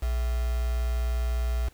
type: tone with quantisation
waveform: sine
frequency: 60 Hz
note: B1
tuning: 49 cents flat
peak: -24 dBFS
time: 0.02-1.69 s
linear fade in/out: 10 ms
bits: 6
effects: pink hiss -59 dBFS RMS until 1.73 s